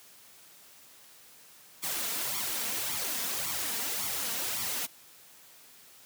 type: noise with flanger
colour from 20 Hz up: white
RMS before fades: -33 dBFS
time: 1.82-4.87 s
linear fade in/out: 20 ms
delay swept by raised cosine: 0.88 to 4.38 ms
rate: 1.8 Hz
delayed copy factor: +0.65
effects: white hiss -55 dBFS RMS until 6.05 s + high-pass 100 Hz 12 dB/octave